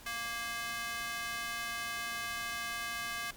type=tone with high-pass filter; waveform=square; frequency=233.1 Hz; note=A#3; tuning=in tune; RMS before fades=-38 dBFS; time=0.06-3.31 s; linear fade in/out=5 ms; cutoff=1500 Hz; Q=1.4; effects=pink hiss -53 dBFS RMS until 3.36 s + MP3 96 kbps